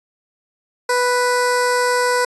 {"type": "tone with notch filter", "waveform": "15% pulse", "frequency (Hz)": 493.9, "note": "B4", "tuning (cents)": 0, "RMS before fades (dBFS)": -17, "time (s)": [0.89, 2.25], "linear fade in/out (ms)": 5, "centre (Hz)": 2900, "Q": 1.2, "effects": ["resampled to 24000 Hz"]}